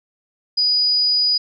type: tone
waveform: sine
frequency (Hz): 4930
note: D#8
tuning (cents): -17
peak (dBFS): -14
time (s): 0.57-1.38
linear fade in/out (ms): 10
effects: none